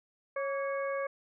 harmonic tone with a mistuned harmonic, 550 Hz, C#5, 14 cents flat, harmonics 1 / 2 / 3 / 4, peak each -32 / -38 / -42 / -44 dBFS, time 0.36-1.07 s, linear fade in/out 5 ms, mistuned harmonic 2, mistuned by +61 cents, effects none

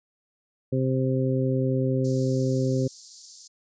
harmonic tone, 130.81 Hz, C3, in tune, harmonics 1 / 2 / 3 / 4, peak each -24 / -27 / -29 / -30 dBFS, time 0.72-2.88 s, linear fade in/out 10 ms
pink high-pass noise, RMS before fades -43 dBFS, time 2.04-3.48 s, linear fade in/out 10 ms, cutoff 4500 Hz, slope 48 dB/octave
effects resampled to 16000 Hz

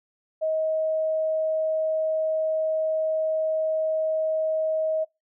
sine tone, 632 Hz, D#5, 27 cents sharp, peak -22 dBFS, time 0.41-5.05 s, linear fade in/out 20 ms, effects noise-tail reverb RT60 0.2 s tail -23 dB re dry

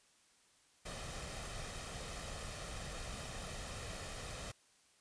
pink noise with comb filter, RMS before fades -45 dBFS, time 0.85-4.52 s, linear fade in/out 10 ms, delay 1.6 ms, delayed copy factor +0.5, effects white hiss -69 dBFS RMS until 5 s + resampled to 22050 Hz

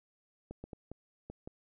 clicks, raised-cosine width 2 ms, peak -30 dBFS, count 6, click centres 0.51 / 0.64 / 0.732 / 0.916 / 1.3 / 1.475 s, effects none

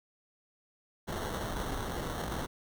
pink noise with sample-and-hold, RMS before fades -36 dBFS, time 1.07-2.47 s, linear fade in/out 20 ms, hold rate 2450 Hz, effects none

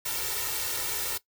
white noise with comb filter, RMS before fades -31 dBFS, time 0.05-1.18 s, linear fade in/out 10 ms, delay 2.2 ms, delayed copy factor +0.9, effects noise-tail reverb RT60 0.1 s tail -17 dB re dry

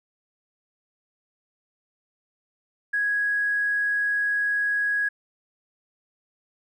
triangle tone with tanh clipping, 1661.2 Hz, G#6, in tune, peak -21 dBFS, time 2.93-5.09 s, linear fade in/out 10 ms, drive 3 dB, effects none

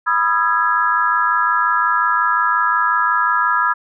sine chord, E major seventh, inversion second, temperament equal with one note detuned, 987.8 / 1244.5 / 1350.1 / 1661.2 Hz, B5 / D#6 / E6 / G#6, 0 / 0 / +41 / 0 cents, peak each -19 dBFS, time 0.06-3.74 s, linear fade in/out 20 ms, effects none

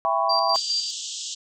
sine chord, C# half-diminished seventh, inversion first, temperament just, 665.2 / 798.3 / 997.9 / 1108.7 Hz, E5 / G5 / B5 / C#6, +16 / +31 / +18 / 0 cents, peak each -25 dBFS, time 0.05-0.56 s, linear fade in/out 0 ms
sine tone with tremolo, 4715 Hz, D8, 6 cents sharp, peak -21 dBFS, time 0.29-0.91 s, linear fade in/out 10 ms, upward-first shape square, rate 4.9 Hz, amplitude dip 55%
white band-pass noise, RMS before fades -33 dBFS, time 0.54-1.35 s, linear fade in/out 10 ms, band 2900 to 7700 Hz, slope 96 dB/octave
effects none

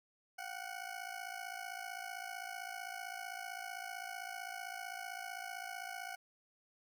20% pulse ring-modulated tone, 740 Hz, F#5, in tune, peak -35 dBFS, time 0.38-6.16 s, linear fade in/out 10 ms, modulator 27.8 Hz, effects none

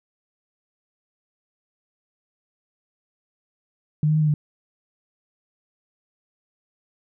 sine tone with pitch steps, 151.5 / 154.2 / 155.5 / 152.6 / 149.3 Hz, D#3 / D#3 / D#3 / D#3 / D3, -46 / -15 / -1 / -33 / +29 cents, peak -16 dBFS, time 4.03-4.34 s, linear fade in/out 2 ms, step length 62 ms, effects none

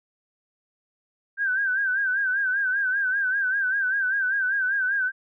sine tone with vibrato, 1563 Hz, G6, 6 cents flat, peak -21 dBFS, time 1.37-5.12 s, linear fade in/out 50 ms, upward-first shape sine, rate 5.1 Hz, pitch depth 86 cents each way, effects none

